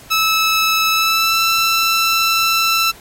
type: tone with pitch glide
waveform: 15% pulse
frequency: 1304 to 1333.7 Hz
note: E6 to E6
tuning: -19 to +20 cents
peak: -6 dBFS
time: 0.1-2.92 s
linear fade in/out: 20 ms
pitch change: +39 cents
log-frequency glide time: 0.9-1.41 s
effects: pink hiss -41 dBFS RMS until 3 s + MP3 64 kbps